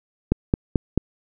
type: click train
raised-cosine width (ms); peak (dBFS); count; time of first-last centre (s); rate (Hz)
3; -4; 4; 0.32-0.976; 4.57
effects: none